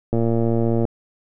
click train, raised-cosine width 2 ms, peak -8 dBFS, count 84, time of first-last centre 0.13-0.852 s, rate 115 Hz, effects none

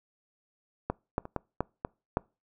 clicks, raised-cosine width 1 ms, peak -14 / -13 / -26 / -16 / -13 / -17 / -11 dBFS, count 7, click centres 0.9 / 1.181 / 1.254 / 1.363 / 1.606 / 1.849 / 2.171 s, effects noise-tail reverb RT60 0.3 s tail -26 dB re dry

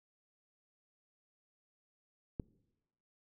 click, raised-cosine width 3 ms, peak -24 dBFS, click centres 2.398 s, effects noise-tail reverb RT60 1.0 s tail -23 dB re dry

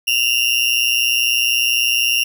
35% pulse tone with amplitude modulation, 2794 Hz, F7, in tune, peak -9 dBFS, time 0.07-2.24 s, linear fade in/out 10 ms, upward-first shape sine, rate 120 Hz, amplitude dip 85%, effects none

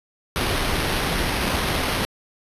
pink noise with sample-and-hold, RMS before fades -23 dBFS, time 0.36-2.05 s, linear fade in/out 0 ms, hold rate 7350 Hz, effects resampled to 32000 Hz

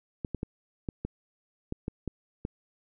clicks, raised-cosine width 3 ms, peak -19 dBFS, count 9, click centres 0.248 / 0.347 / 0.431 / 0.888 / 1.05 / 1.724 / 1.881 / 2.077 / 2.451 s, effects none

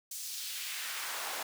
pink noise with high-pass filter sweep, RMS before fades -39 dBFS, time 0.11-1.43 s, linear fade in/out 5 ms, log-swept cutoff 6500 to 620 Hz, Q 1.1, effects none

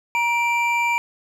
triangle tone pair together, 946.3 / 2349 Hz, A#5 / D7, +26 / 0 cents, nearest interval octave + major third, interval 1574 cents, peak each -19 dBFS, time 0.15-0.98 s, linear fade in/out 0 ms, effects none

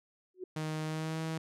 sine tone with exponential growth, 368.2 Hz, F#4, 8 cents flat, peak -34 dBFS, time 0.34-0.44 s, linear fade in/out 5 ms, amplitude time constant 21 ms
sawtooth tone with pitch glide, 155.9 to 160.65 Hz, D#3 to E3, +4 to -44 cents, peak -30 dBFS, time 0.56-1.38 s, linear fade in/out 5 ms, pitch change +52 cents, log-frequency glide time 0.85-1.21 s
effects low-pass 10000 Hz 12 dB/octave

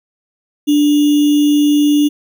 sine tone with sample-and-hold, 293.7 Hz, D4, in tune, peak -8 dBFS, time 0.67-2.09 s, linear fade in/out 20 ms, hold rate 3150 Hz, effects none

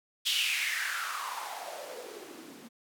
blue noise with band-pass filter sweep, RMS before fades -35 dBFS, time 0.25-2.69 s, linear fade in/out 20 ms, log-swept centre 3300 to 220 Hz, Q 5.1, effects none

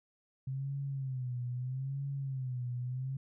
sine tone with vibrato, 130.81 Hz, C3, in tune, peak -34 dBFS, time 0.47-3.17 s, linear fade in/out 5 ms, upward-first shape sine, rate 0.78 Hz, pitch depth 110 cents each way, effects none

